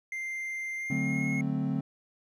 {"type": "tone with pitch glide", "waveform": "triangle", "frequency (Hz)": [2093, 2164], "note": ["C7", "C#7"], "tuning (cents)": [0, -42], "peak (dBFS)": -31, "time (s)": [0.12, 1.41], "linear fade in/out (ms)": 2, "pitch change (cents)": 58, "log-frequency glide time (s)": [0.77, 1.27]}
{"type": "chord", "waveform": "triangle", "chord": "D dominant seventh", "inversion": "none", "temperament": "equal", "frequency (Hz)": [146.83, 185, 220, 261.6], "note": ["D3", "F#3", "A3", "C4"], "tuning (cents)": [0, 0, 0, 0], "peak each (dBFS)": [-30, -33, -32, -30], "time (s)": [0.9, 1.81], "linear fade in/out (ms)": 5}
{"effects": []}